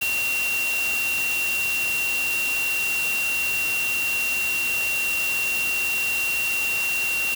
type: tone in noise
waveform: sine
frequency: 2746 Hz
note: F7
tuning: 30 cents flat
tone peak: -22 dBFS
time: 0.01-7.35 s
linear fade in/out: 10 ms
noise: white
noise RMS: -30 dBFS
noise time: 0.01-7.35 s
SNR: +5 dB
effects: none